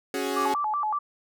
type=chord; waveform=sawtooth; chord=C# suspended fourth; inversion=none; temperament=equal with one note detuned; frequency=277.2 / 370 / 416.7 Hz; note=C#4 / F#4 / G#4; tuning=0 / 0 / +6 cents; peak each=-27 dBFS; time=0.14-0.54 s; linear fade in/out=2 ms
type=tone with vibrato; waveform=sine; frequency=999 Hz; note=B5; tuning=20 cents sharp; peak=-24 dBFS; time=0.36-0.99 s; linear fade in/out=10 ms; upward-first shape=square; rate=5.3 Hz; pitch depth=270 cents each way
effects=none